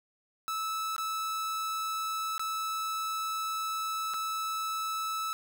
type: tone with dropouts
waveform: 45% pulse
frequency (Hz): 1308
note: E6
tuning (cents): -14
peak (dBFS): -31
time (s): 0.48-5.33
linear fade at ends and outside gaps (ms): 0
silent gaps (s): 0.964-0.981 / 2.38-2.395 / 4.137-4.142
effects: none

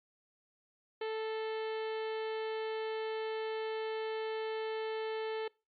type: harmonic tone with a mistuned harmonic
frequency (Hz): 440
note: A4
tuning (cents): 0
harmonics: 1 / 2 / 3 / 4 / 5 / 6 / 7 / 8 / 9 / 10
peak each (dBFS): -35 / -44 / -51 / -49 / -51 / -54 / -52 / -58 / -58 / -61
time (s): 1.01-5.48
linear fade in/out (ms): 5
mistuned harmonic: 5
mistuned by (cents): -20
effects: noise-tail reverb RT60 0.3 s tail -25 dB re dry + Opus 48 kbps

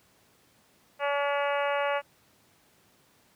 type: harmonic tone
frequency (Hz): 284.6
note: C#4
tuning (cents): +46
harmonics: 2 / 3 / 4 / 5 / 6 / 7 / 8 / 9 / 10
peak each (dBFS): -28 / -32 / -34 / -36 / -38 / -39 / -40 / -41 / -42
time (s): 0.99-2.02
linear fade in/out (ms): 50
effects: pink hiss -63 dBFS RMS until 3.35 s + high-pass 100 Hz 12 dB/octave

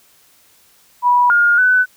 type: tone with pitch steps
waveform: sine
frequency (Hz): 977 / 1420 / 1501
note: B5 / F6 / F#6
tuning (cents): -19 / +28 / +24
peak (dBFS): -9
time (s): 1.02-1.86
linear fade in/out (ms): 50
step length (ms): 280
effects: white hiss -52 dBFS RMS until 1.96 s

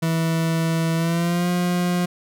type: tone with pitch glide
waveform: 40% pulse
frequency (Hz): 163.6 to 177.38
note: E3 to F3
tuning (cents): -13 to +27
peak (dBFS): -18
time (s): 0.02-2.06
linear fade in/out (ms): 10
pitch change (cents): +140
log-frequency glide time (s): 0.95-1.49
effects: none

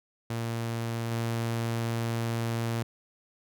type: tone with level steps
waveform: sawtooth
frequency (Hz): 115.6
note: A#2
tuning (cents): -14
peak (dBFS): -26 / -24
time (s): 0.3-2.83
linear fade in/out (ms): 5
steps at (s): 1.11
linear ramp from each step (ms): 2
effects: none

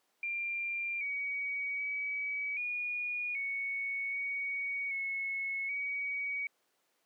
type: tone with pitch steps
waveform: sine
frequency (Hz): 2382 / 2257 / 2277 / 2446 / 2221 / 2241 / 2191 / 2258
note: D7 / C#7 / C#7 / D#7 / C#7 / C#7 / C#7 / C#7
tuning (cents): +24 / +31 / +46 / -30 / +3 / +18 / -21 / +31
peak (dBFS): -33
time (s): 0.23-6.47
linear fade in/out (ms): 2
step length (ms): 780
effects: pink hiss -75 dBFS RMS until 7.05 s + high-pass 400 Hz 12 dB/octave

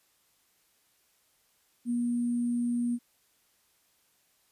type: tone with sample-and-hold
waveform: sine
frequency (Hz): 239.8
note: A#3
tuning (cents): +49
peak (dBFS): -26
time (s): 1.85-2.99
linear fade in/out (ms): 50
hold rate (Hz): 8820
effects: white hiss -69 dBFS RMS until 4.51 s + resampled to 32000 Hz

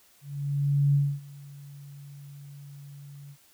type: tone with ADSR envelope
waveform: sine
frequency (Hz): 141.9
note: C#3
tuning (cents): +41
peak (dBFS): -18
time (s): 0.21-3.37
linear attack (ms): 730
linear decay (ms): 260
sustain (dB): -24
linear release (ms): 60
effects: white hiss -60 dBFS RMS until 3.53 s

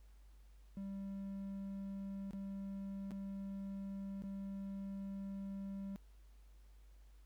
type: tone with dropouts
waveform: triangle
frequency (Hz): 196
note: G3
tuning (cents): 0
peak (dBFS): -40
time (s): 0.77-5.96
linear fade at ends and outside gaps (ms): 0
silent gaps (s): 2.309-2.333 / 3.108-3.116 / 4.221-4.237
effects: added 50 Hz sine -58 dBFS peak until 7.25 s + pink hiss -75 dBFS RMS until 7.25 s

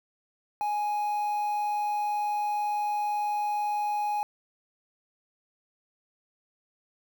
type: tone with quantisation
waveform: triangle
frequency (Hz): 833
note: G#5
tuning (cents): +5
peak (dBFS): -24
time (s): 0.61-4.23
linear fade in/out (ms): 0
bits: 8
effects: none

